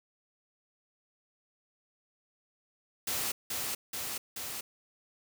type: noise with echo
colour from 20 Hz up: white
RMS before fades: -33 dBFS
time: 3.07-3.32 s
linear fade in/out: 5 ms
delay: 430 ms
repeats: 3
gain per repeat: -2 dB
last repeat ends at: 4.61 s
effects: none